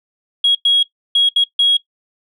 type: tone bursts at uneven times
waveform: sine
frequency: 3301 Hz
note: G#7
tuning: 11 cents flat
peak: -8 dBFS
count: 5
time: 0.44-0.55 / 0.65-0.83 / 1.15-1.29 / 1.36-1.44 / 1.59-1.77 s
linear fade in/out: 5 ms
effects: noise-tail reverb RT60 0.1 s tail -19 dB re dry + tanh soft clip ceiling -6 dBFS